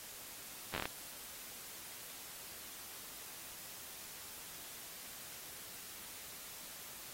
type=slowing click train; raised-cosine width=0.3 ms; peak=-21 dBFS; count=7; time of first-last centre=0.74-0.855 s; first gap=10 ms; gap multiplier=1.26; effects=white hiss -50 dBFS RMS until 7.13 s + AAC 48 kbps